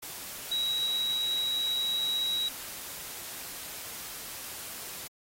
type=tone in noise; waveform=sine; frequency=3859 Hz; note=B7; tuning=41 cents flat; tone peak=-27 dBFS; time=0.51-2.49 s; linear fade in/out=10 ms; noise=white; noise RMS=-41 dBFS; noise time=0.02-5.08 s; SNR=+11 dB; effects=AAC 48 kbps